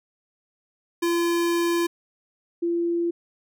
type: tone pair in turn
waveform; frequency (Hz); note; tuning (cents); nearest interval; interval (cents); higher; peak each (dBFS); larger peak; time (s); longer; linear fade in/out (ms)
square / sine; 341.6 / 341.6; F4 / F4; -38 / -38; unison; 0; neither; -21; neither; 1.02-1.87 / 2.62-3.11; first; 10
effects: none